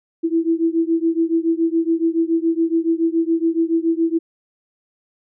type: beating tone pair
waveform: sine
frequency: 326.9 / 334 Hz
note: E4 / E4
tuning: -14 / +23 cents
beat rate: 7.1 Hz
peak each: -18 / -19 dBFS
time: 0.23-4.19 s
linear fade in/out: 20 ms
effects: none